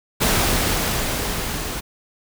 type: noise with level ramp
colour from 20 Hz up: pink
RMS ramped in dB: -17 to -28 dBFS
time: 0.2-1.81 s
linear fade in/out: 20 ms
effects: none